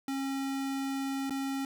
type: tone with dropouts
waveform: square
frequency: 271.7 Hz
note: C#4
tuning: 35 cents flat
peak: -32 dBFS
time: 0.08-1.65 s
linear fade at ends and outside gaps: 2 ms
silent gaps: 1.297-1.306 s
effects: none